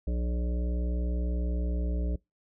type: harmonic tone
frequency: 60.2 Hz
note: B1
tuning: 44 cents flat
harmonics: 1 / 3 / 5 / 7 / 9 / 10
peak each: -27 / -37 / -41 / -44 / -46 / -47 dBFS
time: 0.07-2.16 s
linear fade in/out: 5 ms
effects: noise-tail reverb RT60 0.2 s tail -25 dB re dry